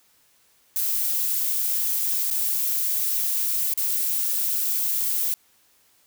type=noise with dropouts; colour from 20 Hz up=violet; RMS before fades=-24 dBFS; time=0.76-5.34 s; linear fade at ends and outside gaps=1 ms; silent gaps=2.303-2.311 / 3.738-3.775 s; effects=white hiss -61 dBFS RMS until 6.06 s